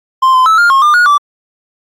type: tone with pitch steps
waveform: triangle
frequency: 1047 / 1027 / 1308 / 1406 / 1080 / 1202 / 1445 / 1162 Hz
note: C6 / C6 / E6 / F6 / C#6 / D6 / F#6 / D6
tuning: +1 / -33 / -14 / +11 / -45 / +40 / -41 / -19 cents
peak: -3 dBFS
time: 0.22-1.18 s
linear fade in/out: 10 ms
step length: 120 ms
effects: AAC 64 kbps